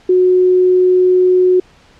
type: tone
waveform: sine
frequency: 366.1 Hz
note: F#4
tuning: 18 cents flat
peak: -7 dBFS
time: 0.09-1.6 s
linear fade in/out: 5 ms
effects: pink hiss -47 dBFS RMS until 1.99 s + low-pass 5000 Hz 12 dB/octave